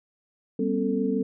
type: tone cluster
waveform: sine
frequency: 196.3 / 243.1 / 269 / 443.1 Hz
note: G3 / B3 / C4 / A4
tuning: +3 / -27 / +48 / +12 cents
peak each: -28 dBFS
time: 0.59-1.23 s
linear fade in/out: 5 ms
effects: none